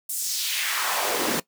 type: noise with high-pass filter sweep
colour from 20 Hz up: pink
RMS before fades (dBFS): -26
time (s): 0.09-1.4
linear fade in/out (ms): 5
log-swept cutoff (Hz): 10000 to 210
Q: 1.7
effects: noise-tail reverb RT60 0.1 s tail -19 dB re dry